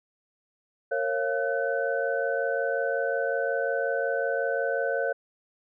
sine tone cluster, 461.5 / 547 / 688 / 1510 Hz, A#4 / C#5 / F5 / F#6, -17 / -23 / -26 / +35 cents, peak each -30 / -28 / -32 / -31 dBFS, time 0.91-5.13 s, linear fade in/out 10 ms, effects none

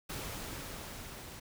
pink noise with level ramp, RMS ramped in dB -40 to -48 dBFS, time 0.09-1.4 s, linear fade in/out 10 ms, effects none

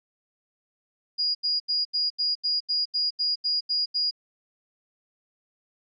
sine tone bursts, 4871 Hz, D#8, 38 cents flat, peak -22 dBFS, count 12, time 1.18-4.111 s, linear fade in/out 20 ms, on 170 ms, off 81 ms, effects none

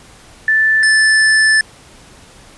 sine / square tone pair in turn, 1760 / 1751.6 Hz, A6 / A6, 0 / -8 cents, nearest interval unison, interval 8 cents, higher first, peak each -9 dBFS, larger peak neither, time 0.48-0.83 / 0.83-1.61 s, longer second, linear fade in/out 2 ms, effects pink hiss -42 dBFS RMS until 2.57 s + resampled to 24000 Hz

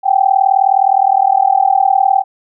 sine tone with amplitude modulation, 777 Hz, G5, 16 cents flat, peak -4 dBFS, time 0.03-2.24 s, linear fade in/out 50 ms, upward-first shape sine, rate 39.5 Hz, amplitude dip 95%, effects none

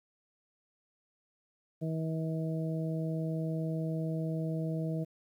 harmonic tone, 160.4 Hz, E3, 47 cents flat, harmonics 1 / 2 / 3 / 4, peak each -32 / -39 / -42 / -42 dBFS, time 1.81-5.05 s, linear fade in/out 20 ms, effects 11-bit

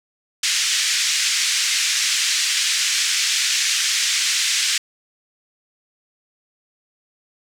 white band-pass noise, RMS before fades -20 dBFS, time 0.43-4.78 s, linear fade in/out 5 ms, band 1800 to 7200 Hz, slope 24 dB/octave, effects none

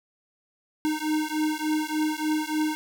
square beating tone pair, 306.6 / 310 Hz, D#4 / D#4, -25 / -6 cents, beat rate 3.4 Hz, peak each -28 dBFS, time 0.85-2.75 s, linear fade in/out 0 ms, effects none

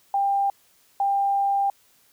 sine tone pair in turn, 795 / 795 Hz, G5 / G5, +24 / +24 cents, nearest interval unison, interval 0 cents, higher neither, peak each -19 dBFS, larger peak neither, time 0.14-0.5 / 1-1.7 s, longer second, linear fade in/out 2 ms, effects white hiss -60 dBFS RMS until 2.12 s

